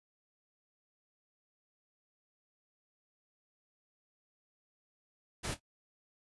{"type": "noise with echo", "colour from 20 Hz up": "pink", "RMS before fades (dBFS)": -37, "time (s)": [5.43, 5.55], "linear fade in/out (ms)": 20, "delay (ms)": 25, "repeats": 2, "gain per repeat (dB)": -14, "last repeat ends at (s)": 5.6, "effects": ["noise-tail reverb RT60 0.1 s tail -24 dB re dry", "resampled to 24000 Hz"]}